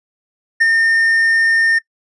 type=tone with ADSR envelope; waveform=triangle; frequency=1818 Hz; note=A#6; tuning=44 cents flat; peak=-6 dBFS; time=0.6-1.79 s; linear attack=16 ms; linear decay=25 ms; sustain=-3 dB; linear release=11 ms; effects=noise-tail reverb RT60 0.1 s tail -21 dB re dry + resampled to 24000 Hz